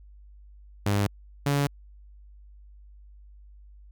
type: tone pair in turn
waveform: sawtooth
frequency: 101.4 / 142.04 Hz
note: G#2 / C#3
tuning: -41 / +43 cents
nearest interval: tritone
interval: 584 cents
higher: second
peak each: -18 dBFS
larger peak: neither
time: 0.86-1.07 / 1.46-1.67 s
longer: neither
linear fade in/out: 5 ms
effects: added 50 Hz sine -47 dBFS peak until 3.91 s

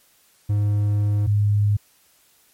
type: tone pair in turn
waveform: triangle / sine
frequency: 103.3 / 103.3 Hz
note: G#2 / G#2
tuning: -9 / -9 cents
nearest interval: unison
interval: 0 cents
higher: neither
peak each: -15 dBFS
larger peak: neither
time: 0.49-1.27 / 1.27-1.77 s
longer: first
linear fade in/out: 10 ms
effects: white hiss -58 dBFS RMS until 2.53 s + MP3 64 kbps

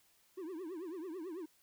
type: tone with vibrato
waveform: triangle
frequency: 345.7 Hz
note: F4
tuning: 18 cents flat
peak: -39 dBFS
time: 0.37-1.46 s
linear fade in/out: 10 ms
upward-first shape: triangle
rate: 9.1 Hz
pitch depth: 240 cents each way
effects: white hiss -70 dBFS RMS until 1.62 s

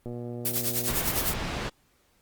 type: click train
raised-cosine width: 2 ms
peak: -24 dBFS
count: 105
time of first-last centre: 0.06-0.927 s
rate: 120 Hz
type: noise with tremolo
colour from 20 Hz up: blue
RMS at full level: -25 dBFS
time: 0.45-1.34 s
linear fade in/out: 5 ms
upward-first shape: triangle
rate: 9.9 Hz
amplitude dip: 85%
type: low-pass noise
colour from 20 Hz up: pink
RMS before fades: -32 dBFS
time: 0.87-1.7 s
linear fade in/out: 20 ms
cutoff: 4200 Hz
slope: 12 dB/octave
effects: pink hiss -66 dBFS RMS until 2.21 s + Opus 32 kbps

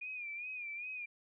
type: tone with vibrato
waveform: sine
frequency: 2426 Hz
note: D#7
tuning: 44 cents flat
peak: -40 dBFS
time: 0.01-1.06 s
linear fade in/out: 10 ms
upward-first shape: sine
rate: 2.5 Hz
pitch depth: 78 cents each way
effects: none

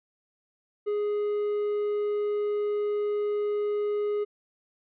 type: tone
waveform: triangle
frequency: 415.3 Hz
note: G#4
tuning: in tune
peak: -23 dBFS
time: 0.86-4.25 s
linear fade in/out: 20 ms
effects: resampled to 8000 Hz

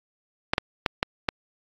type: clicks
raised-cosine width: 0.3 ms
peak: -5 dBFS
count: 5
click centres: 0.535 / 0.581 / 0.862 / 1.029 / 1.288 s
effects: AAC 64 kbps

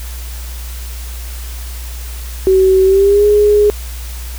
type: tone with pitch glide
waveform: sine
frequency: 379.2 to 415.9 Hz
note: F#4 to G#4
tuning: +43 to +2 cents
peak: -6 dBFS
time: 2.47-3.7 s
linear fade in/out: 0 ms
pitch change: +159 cents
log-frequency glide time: 2.84-3.26 s
effects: added 60 Hz sine -23 dBFS peak until 4.38 s + white hiss -33 dBFS RMS until 4.38 s

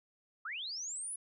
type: linear sweep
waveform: sine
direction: up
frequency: 1174.7 to 10450 Hz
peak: -38 dBFS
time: 0.45-1.16 s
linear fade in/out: 5 ms
effects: none

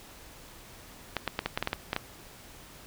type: clicks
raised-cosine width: 0.3 ms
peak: -12 dBFS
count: 10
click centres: 1.167 / 1.277 / 1.391 / 1.46 / 1.575 / 1.626 / 1.674 / 1.731 / 1.931 / 1.964 s
effects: pink hiss -50 dBFS RMS until 2.86 s

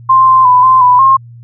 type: tone with pitch steps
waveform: sine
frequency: 1049 / 1043 / 998 / 1038 / 993 / 1069 Hz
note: C6 / C6 / B5 / C6 / B5 / C6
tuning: +4 / -6 / +18 / -14 / +9 / +37 cents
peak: -3 dBFS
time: 0.09-1.17 s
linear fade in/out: 10 ms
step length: 180 ms
effects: added 118 Hz sine -31 dBFS peak until 1.43 s

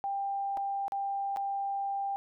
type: tone with dropouts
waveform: sine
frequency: 793 Hz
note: G5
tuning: 20 cents sharp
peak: -30 dBFS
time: 0.04-2.16 s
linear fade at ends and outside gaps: 0 ms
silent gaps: 0.571-0.574 / 0.881-0.921 / 1.362-1.37 s
effects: none

